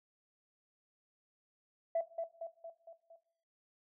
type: tone with echo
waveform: sine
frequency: 664 Hz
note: E5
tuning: 12 cents sharp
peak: -28 dBFS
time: 1.95-2.01 s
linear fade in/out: 5 ms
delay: 230 ms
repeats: 5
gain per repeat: -5 dB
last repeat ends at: 3.16 s
effects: noise-tail reverb RT60 0.7 s tail -17 dB re dry + tanh soft clip ceiling -25 dBFS